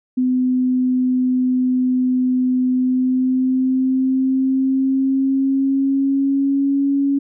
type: tone with pitch glide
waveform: sine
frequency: 253.9 to 278.5 Hz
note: B3 to C#4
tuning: +48 to +8 cents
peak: -14 dBFS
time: 0.17-7.19 s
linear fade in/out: 10 ms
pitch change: +160 cents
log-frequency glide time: 2.7-6.88 s
effects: none